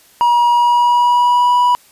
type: tone with pitch glide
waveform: triangle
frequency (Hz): 957 to 979.4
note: A#5 to B5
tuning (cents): +45 to -15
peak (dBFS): -7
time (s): 0.21-1.75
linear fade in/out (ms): 0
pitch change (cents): +40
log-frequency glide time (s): 0.5-1.56
effects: white hiss -48 dBFS RMS until 1.91 s + resampled to 32000 Hz